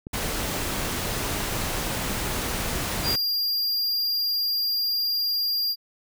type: click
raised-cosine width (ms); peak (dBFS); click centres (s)
3; -22; 0.069
type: noise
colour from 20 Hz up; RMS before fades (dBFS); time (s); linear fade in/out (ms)
pink; -28; 0.13-3.16; 10
type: tone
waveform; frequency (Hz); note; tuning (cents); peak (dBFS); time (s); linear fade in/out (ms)
square; 4793; D8; +34; -23; 3.03-5.76; 50
effects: none